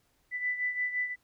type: beating tone pair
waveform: sine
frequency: 1987 / 1992.8 Hz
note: B6 / B6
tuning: +10 / +15 cents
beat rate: 5.8 Hz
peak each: -30 / -36 dBFS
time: 0.31-1.16 s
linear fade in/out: 50 ms
effects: pink hiss -71 dBFS RMS until 1.23 s